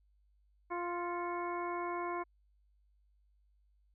harmonic tone with a mistuned harmonic, 349.2 Hz, F4, in tune, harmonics 1 / 2 / 3 / 4 / 5 / 6, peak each -39 / -42 / -39 / -49 / -52 / -48 dBFS, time 0.7-2.24 s, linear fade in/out 20 ms, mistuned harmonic 6, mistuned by +78 cents, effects added 50 Hz sine -67 dBFS peak until 3.94 s

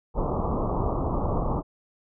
pink low-pass noise, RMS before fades -26 dBFS, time 0.14-1.63 s, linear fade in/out 50 ms, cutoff 1200 Hz, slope 96 dB/octave, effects none

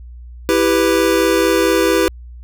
square chord, E minor, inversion none, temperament equal with one note detuned, 329.6 / 394 / 493.9 Hz, E4 / G4 / B4, 0 / +9 / 0 cents, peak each -17 dBFS, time 0.49-2.08 s, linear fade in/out 0 ms, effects added 60 Hz sine -32 dBFS peak until 2.43 s

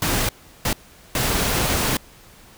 pink noise bursts at uneven times, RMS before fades -21 dBFS, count 3, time 0.02-0.29 / 0.65-0.73 / 1.15-1.97 s, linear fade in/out 2 ms, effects pink hiss -48 dBFS RMS until 2.57 s

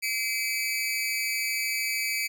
sawtooth tone with amplitude modulation, 2300 Hz, D7, 37 cents flat, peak -19 dBFS, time 0.02-2.28 s, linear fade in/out 20 ms, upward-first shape sine, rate 233 Hz, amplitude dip 95%, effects none

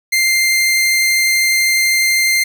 sawtooth tone, 2096 Hz, C7, 2 cents sharp, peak -8 dBFS, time 0.12-2.44 s, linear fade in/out 10 ms, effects none

